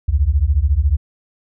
sine beating tone pair, 65 / 79 Hz, C2 / D#2, -11 / +27 cents, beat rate 14 Hz, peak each -15 dBFS, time 0.08-0.97 s, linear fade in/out 10 ms, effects none

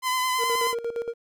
sawtooth tone with vibrato, 1019 Hz, C6, 46 cents flat, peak -19 dBFS, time 0.02-0.75 s, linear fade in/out 50 ms, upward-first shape triangle, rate 9.3 Hz, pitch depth 28 cents each way
triangle tone with tremolo, 467.3 Hz, A#4, 4 cents sharp, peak -23 dBFS, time 0.38-1.14 s, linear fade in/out 50 ms, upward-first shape square, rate 8.6 Hz, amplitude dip 70%
effects none

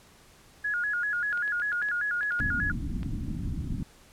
sine tone with vibrato, 1552 Hz, G6, 18 cents flat, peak -26 dBFS, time 0.64-2.72 s, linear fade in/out 10 ms, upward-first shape square, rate 5.1 Hz, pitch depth 140 cents each way
clicks, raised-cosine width 0.3 ms, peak -28 dBFS, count 11, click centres 1.328 / 1.375 / 1.478 / 1.599 / 1.727 / 1.825 / 1.887 / 2.231 / 2.321 / 2.391 / 3.031 s
pink low-pass noise, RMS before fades -32 dBFS, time 2.4-3.83 s, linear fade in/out 0 ms, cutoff 290 Hz, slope 48 dB/octave
effects pink hiss -56 dBFS RMS until 4.12 s + low-pass 12000 Hz 12 dB/octave

